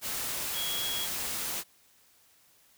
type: tone in noise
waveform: sine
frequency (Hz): 3322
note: G#7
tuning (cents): 0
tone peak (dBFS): -33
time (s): 0.53-1.08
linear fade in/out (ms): 50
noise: white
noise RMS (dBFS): -34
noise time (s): 0.01-1.64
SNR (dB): -2
effects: white hiss -63 dBFS RMS until 2.77 s